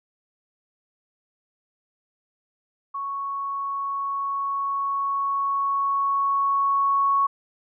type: tone with level ramp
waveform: sine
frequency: 1108.7 Hz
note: C#6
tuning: in tune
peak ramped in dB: -27 to -17 dBFS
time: 2.94-7.27 s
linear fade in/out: 10 ms
effects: none